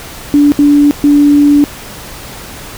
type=tone bursts at uneven times; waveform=sine; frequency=289.8 Hz; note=D4; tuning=23 cents flat; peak=-3 dBFS; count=3; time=0.34-0.52 / 0.59-0.91 / 1.04-1.64 s; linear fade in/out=0 ms; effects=pink hiss -28 dBFS RMS until 2.77 s